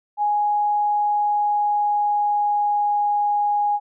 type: tone with pitch glide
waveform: sine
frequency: 830.6 to 825.8 Hz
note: G#5 to G#5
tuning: 0 to -10 cents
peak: -17 dBFS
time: 0.17-3.8 s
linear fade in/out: 50 ms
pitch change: -10 cents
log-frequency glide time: 1.04-3.06 s
effects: none